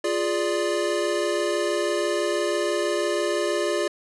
square chord, D diminished, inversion first, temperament equal, 349.2 / 415.3 / 587.3 Hz, F4 / Ab4 / D5, 0 / 0 / 0 cents, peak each -27 / -28 / -27 dBFS, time 0.04-3.88 s, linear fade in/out 5 ms, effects resampled to 24000 Hz

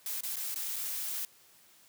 blue noise with dropouts, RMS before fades -36 dBFS, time 0.06-1.25 s, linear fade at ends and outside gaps 1 ms, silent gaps 0.207-0.234 / 0.358-0.367 / 0.544-0.559 / 0.76-0.763 s, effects white hiss -61 dBFS RMS until 1.88 s + high-pass 80 Hz 12 dB/octave

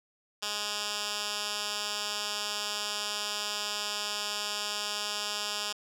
10% pulse tone with band-pass filter, 207.7 Hz, G#3, in tune, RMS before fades -34 dBFS, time 0.42-5.73 s, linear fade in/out 10 ms, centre 4800 Hz, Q 1.2, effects none

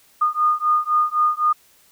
sine beating tone pair, 1222 / 1225.9 Hz, D#6 / D#6, -32 / -26 cents, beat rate 3.9 Hz, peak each -19 dBFS, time 0.21-1.53 s, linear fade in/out 10 ms, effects white hiss -55 dBFS RMS until 1.91 s

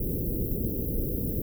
pink band-stop noise, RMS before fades -29 dBFS, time 0-1.42 s, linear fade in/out 5 ms, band 490 to 13000 Hz, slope 48 dB/octave, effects none

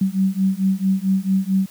sine beating tone pair, 189.3 / 193.8 Hz, F#3 / G3, +40 / -20 cents, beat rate 4.5 Hz, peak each -19 dBFS, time 0.01-1.66 s, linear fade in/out 5 ms, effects white hiss -47 dBFS RMS until 1.7 s + high-pass 80 Hz 12 dB/octave

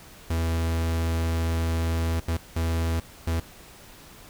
45% pulse tone bursts at uneven times, 82.41 Hz, E2, in tune, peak -23 dBFS, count 4, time 0.3-2.2 / 2.28-2.37 / 2.56-3 / 3.27-3.4 s, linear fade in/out 5 ms, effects pink hiss -48 dBFS RMS until 4.29 s

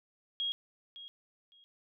sine tone with echo, 3278 Hz, G#7, 23 cents flat, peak -31 dBFS, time 0.4-0.52 s, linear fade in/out 0 ms, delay 560 ms, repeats 2, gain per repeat -14 dB, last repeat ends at 1.64 s, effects none

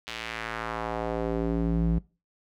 square tone with band-pass filter sweep, 56.3 Hz, A1, 40 cents sharp, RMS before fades -29 dBFS, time 0.07-1.99 s, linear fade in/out 10 ms, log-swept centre 3300 to 140 Hz, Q 1.4, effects noise-tail reverb RT60 0.3 s tail -21 dB re dry

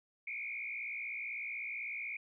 sine tone with frequency modulation, 2300 Hz, D7, 37 cents flat, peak -38 dBFS, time 0.27-2.17 s, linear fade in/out 5 ms, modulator 58 Hz, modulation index 2.5, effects none

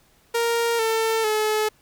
sawtooth tone with pitch steps, 466.2 / 447.5 / 429.5 Hz, A#4 / A4 / A4, 0 / +29 / -42 cents, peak -16 dBFS, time 0.34-1.69 s, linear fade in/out 10 ms, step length 450 ms, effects pink hiss -59 dBFS RMS until 1.81 s

